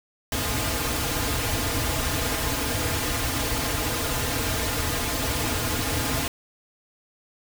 pink noise with comb filter, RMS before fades -26 dBFS, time 0.32-6.28 s, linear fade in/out 2 ms, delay 5.3 ms, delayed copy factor -1, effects none

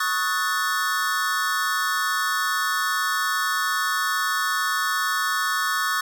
square chord, D# half-diminished seventh, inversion third, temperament equal with one note detuned, 1108.7 / 1266.3 / 1480 / 1760 Hz, C#6 / D#6 / F#6 / A6, 0 / +30 / 0 / 0 cents, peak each -28 dBFS, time 0-6.01 s, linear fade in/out 5 ms, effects none

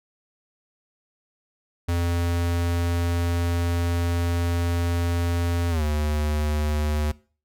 square tone with pitch glide, 86 to 75.3 Hz, F2 to D2, -26 to +44 cents, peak -22 dBFS, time 1.88-7.12 s, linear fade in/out 10 ms, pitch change -230 cents, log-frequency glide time 5.7-5.83 s, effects noise-tail reverb RT60 0.4 s tail -21 dB re dry

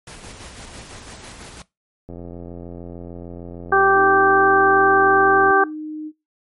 pink noise with tremolo, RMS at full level -37 dBFS, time 0.07-1.62 s, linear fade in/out 2 ms, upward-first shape square, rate 6 Hz, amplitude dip 30%
click train, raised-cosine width 2 ms, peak -22 dBFS, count 297, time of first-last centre 2.09-5.508 s, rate 86.6 Hz
harmonic tone, 390 Hz, G4, 9 cents flat, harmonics 1 / 2 / 3 / 4, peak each -17 / -17 / -17 / -17 dBFS, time 3.72-5.64 s, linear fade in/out 5 ms
sine tone, 307.6 Hz, D#4, 20 cents flat, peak -27 dBFS, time 3.93-6.12 s, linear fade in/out 50 ms
effects noise-tail reverb RT60 0.2 s tail -19 dB re dry + MP3 48 kbps

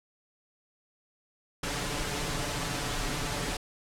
pink noise with comb filter, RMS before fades -32 dBFS, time 1.63-3.57 s, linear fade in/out 5 ms, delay 6.9 ms, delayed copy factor +0.6, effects low-pass 9000 Hz 12 dB/octave

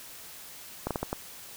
slowing click train, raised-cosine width 1 ms, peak -15 dBFS, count 5, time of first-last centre 0.87-1.129 s, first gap 37 ms, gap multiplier 1.39, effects white hiss -46 dBFS RMS until 1.56 s

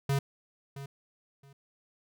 square tone with echo, 138.59 Hz, C#3, in tune, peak -26 dBFS, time 0.09-0.19 s, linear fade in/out 5 ms, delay 670 ms, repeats 2, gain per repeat -14 dB, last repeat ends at 1.53 s, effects none

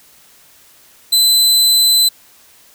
sawtooth tone, 4030 Hz, B7, 34 cents sharp, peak -6 dBFS, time 1.12-2.09 s, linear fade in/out 10 ms, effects white hiss -47 dBFS RMS until 2.74 s

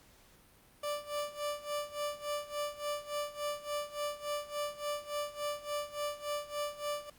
30% pulse tone with tremolo, 587.3 Hz, D5, in tune, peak -30 dBFS, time 0.83-7.1 s, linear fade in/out 5 ms, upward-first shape sine, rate 3.5 Hz, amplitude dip 85%, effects pink hiss -62 dBFS RMS until 7.18 s + Opus 48 kbps

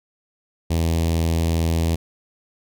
sawtooth tone with notch filter, 82.41 Hz, E2, in tune, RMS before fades -20 dBFS, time 0.7-1.96 s, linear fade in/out 10 ms, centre 1400 Hz, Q 0.81, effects none

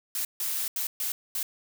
blue noise bursts at uneven times, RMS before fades -30 dBFS, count 5, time 0.15-0.25 / 0.4-0.68 / 0.76-0.87 / 1-1.12 / 1.35-1.43 s, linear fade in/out 2 ms, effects none

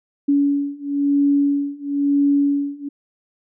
sine beating tone pair, 283 / 284 Hz, C#4 / C#4, +36 / +42 cents, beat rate 1 Hz, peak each -19 / -18 dBFS, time 0.28-2.89 s, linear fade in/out 10 ms, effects none

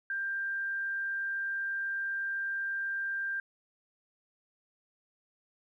sine tone, 1587 Hz, G6, 21 cents sharp, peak -31 dBFS, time 0.1-3.4 s, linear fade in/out 2 ms, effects 12-bit

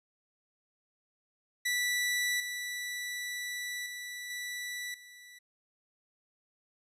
sawtooth tone with level steps, 1965 Hz, B6, 9 cents flat, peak -25 / -32 / -36 / -33 / -47 dBFS, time 1.65-5.39 s, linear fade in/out 10 ms, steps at 2.4 / 3.86 / 4.3 / 4.94 s, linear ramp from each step 2 ms, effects resampled to 32000 Hz

